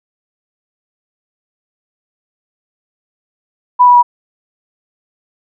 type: tone with pitch steps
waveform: sine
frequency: 987.8 / 978.1 / 968.6 Hz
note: B5 / B5 / B5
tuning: 0 / -17 / -34 cents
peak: -3 dBFS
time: 3.79-4.03 s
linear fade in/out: 20 ms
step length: 80 ms
effects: none